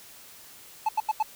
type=tone bursts; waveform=triangle; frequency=867 Hz; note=A5; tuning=26 cents flat; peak=-19 dBFS; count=4; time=0.86-1.228 s; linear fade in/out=5 ms; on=29 ms; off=84 ms; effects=white hiss -49 dBFS RMS until 1.35 s